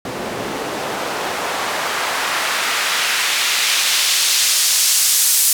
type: noise with band-pass filter sweep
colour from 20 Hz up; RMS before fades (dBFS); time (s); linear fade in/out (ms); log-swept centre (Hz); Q
white; -18; 0.05-5.53; 2; 310 to 9000; 0.82
effects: none